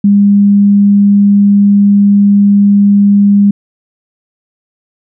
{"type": "tone", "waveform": "sine", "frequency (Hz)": 202, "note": "G#3", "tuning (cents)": -48, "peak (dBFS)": -3, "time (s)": [0.04, 3.51], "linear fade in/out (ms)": 5, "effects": []}